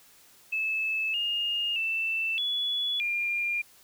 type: tone with pitch steps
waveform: sine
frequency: 2612 / 2837 / 2661 / 3406 / 2402 Hz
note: E7 / F7 / E7 / G#7 / D7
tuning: -17 / +27 / +16 / +43 / +38 cents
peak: -26 dBFS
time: 0.52-3.62 s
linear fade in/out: 10 ms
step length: 620 ms
effects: white hiss -57 dBFS RMS until 3.83 s